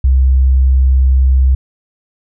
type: tone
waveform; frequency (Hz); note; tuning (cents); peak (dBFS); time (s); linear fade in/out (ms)
sine; 65.41; C2; 0; -6; 0.04-1.55; 5
effects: none